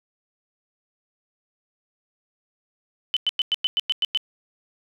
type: tone bursts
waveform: sine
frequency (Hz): 3027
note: F#7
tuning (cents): +39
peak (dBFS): -18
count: 9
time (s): 3.14-4.174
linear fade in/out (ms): 0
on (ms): 26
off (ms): 100
effects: none